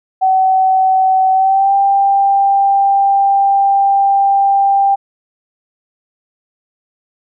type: tone with pitch glide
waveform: sine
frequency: 758 to 791.1 Hz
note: F#5 to G5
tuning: +42 to +16 cents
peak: -8 dBFS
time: 0.21-4.96 s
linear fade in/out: 20 ms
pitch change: +74 cents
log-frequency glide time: 1.33-1.74 s
effects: none